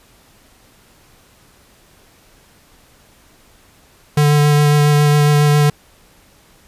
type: tone with vibrato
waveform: square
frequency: 147.5 Hz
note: D3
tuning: 8 cents sharp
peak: -10 dBFS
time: 4.17-5.7 s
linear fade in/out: 5 ms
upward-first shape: sine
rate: 7.3 Hz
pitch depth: 13 cents each way
effects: pink hiss -50 dBFS RMS until 6.67 s + resampled to 32000 Hz